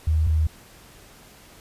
sine tone pair in turn, 78.5 / 78.5 Hz, D#2 / D#2, +16 / +16 cents, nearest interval unison, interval 0 cents, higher neither, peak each -17 dBFS, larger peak neither, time 0.07-0.27 / 0.27-0.47 s, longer neither, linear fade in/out 5 ms, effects pink hiss -49 dBFS RMS until 1.6 s + resampled to 32000 Hz

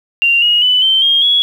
sine tone with pitch steps, 2773 / 2881 / 2993 / 3109 / 3230 / 3355 Hz, F7 / F#7 / F#7 / G7 / G#7 / G#7, -13 / -47 / +19 / -15 / -49 / +17 cents, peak -8 dBFS, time 0.22-1.42 s, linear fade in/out 0 ms, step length 200 ms, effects 7-bit

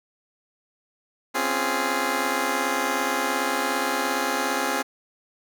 10% pulse chord, Db major seventh, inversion third, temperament just, 259.9 / 277.2 / 346.5 / 415.8 Hz, C4 / Db4 / F4 / Ab4, -11 / 0 / -14 / +2 cents, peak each -20 / -22 / -22 / -21 dBFS, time 1.34-4.83 s, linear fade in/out 20 ms, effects none

